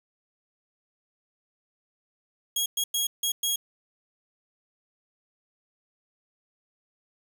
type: tone bursts at uneven times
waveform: 15% pulse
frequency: 3297 Hz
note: G#7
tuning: 13 cents flat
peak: -17 dBFS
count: 5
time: 2.56-2.66 / 2.77-2.84 / 2.94-3.07 / 3.23-3.32 / 3.43-3.56 s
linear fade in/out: 5 ms
effects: 8-bit